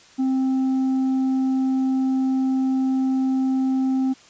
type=tone with tanh clipping; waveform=sine; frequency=262.9 Hz; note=C4; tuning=8 cents sharp; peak=-19 dBFS; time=0.18-4.14 s; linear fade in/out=20 ms; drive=4 dB; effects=white hiss -50 dBFS RMS until 4.29 s + resampled to 16000 Hz